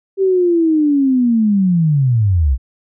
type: linear sweep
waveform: sine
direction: down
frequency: 392 to 58.27 Hz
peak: -10 dBFS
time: 0.17-2.58 s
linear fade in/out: 50 ms
effects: none